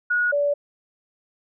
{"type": "tone pair in turn", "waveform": "sine", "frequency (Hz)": [1453, 576.6], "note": ["F#6", "D5"], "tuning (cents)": [-32, -32], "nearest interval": "octave + major third", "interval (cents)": 1600, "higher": "first", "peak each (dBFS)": -18, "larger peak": "neither", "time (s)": [[0.1, 0.32], [0.32, 0.54]], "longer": "neither", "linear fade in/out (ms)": 10, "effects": []}